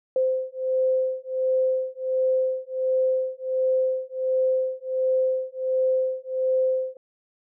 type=beating tone pair; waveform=sine; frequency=518 / 519.4 Hz; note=C5 / C5; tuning=-17 / -13 cents; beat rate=1.4 Hz; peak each=-24 dBFS; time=0.16-6.97 s; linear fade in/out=2 ms; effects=none